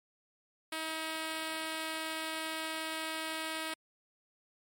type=tone; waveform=5% pulse; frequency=318.6 Hz; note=D#4; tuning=41 cents sharp; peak=-24 dBFS; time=0.72-3.74 s; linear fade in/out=5 ms; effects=MP3 64 kbps